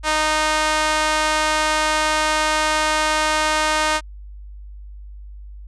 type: tone with high-pass filter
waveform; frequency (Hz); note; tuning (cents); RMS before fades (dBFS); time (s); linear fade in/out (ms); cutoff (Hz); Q
sawtooth; 308.6; D#4; -14; -19; 0.03-4.01; 50; 920; 1.1
effects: added 50 Hz sine -34 dBFS peak until 5.67 s + resampled to 22050 Hz